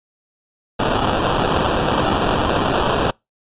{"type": "noise with sample-and-hold", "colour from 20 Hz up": "white", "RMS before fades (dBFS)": -18, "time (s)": [0.79, 3.11], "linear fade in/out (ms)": 10, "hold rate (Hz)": 2100, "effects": ["noise-tail reverb RT60 0.2 s tail -26 dB re dry", "resampled to 8000 Hz"]}